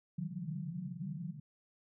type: band-pass noise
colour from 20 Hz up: pink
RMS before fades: -41 dBFS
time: 0.18-1.4 s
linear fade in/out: 5 ms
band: 140 to 190 Hz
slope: 96 dB/octave
effects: none